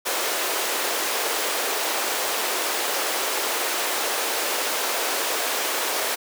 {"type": "high-pass noise", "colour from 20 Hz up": "pink", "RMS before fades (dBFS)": -25, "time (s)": [0.05, 6.16], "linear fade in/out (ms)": 20, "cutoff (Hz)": 400, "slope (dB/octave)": 24, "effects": []}